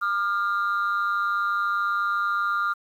sine tone pair together, 1204.7 / 1396.9 Hz, D6 / F6, +44 / 0 cents, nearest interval minor third, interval 256 cents, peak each -23 dBFS, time 0.01-2.74 s, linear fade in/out 20 ms, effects tanh soft clip ceiling -18 dBFS + 9-bit

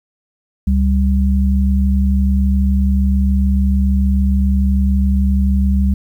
sine tone pair together, 69.37 / 196.2 Hz, C#2 / G3, +2 / +2 cents, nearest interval octave + tritone, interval 1800 cents, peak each -12 / -16 dBFS, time 0.67-5.94 s, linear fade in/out 5 ms, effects 8-bit

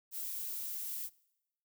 violet noise, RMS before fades -40 dBFS, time 0.11-1.1 s, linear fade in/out 50 ms, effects noise-tail reverb RT60 0.9 s tail -23 dB re dry

